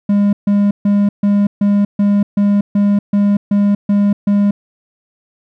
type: tone bursts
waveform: triangle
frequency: 203 Hz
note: G#3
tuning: 39 cents flat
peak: -7 dBFS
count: 12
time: 0.09-4.51 s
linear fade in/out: 5 ms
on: 240 ms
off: 140 ms
effects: none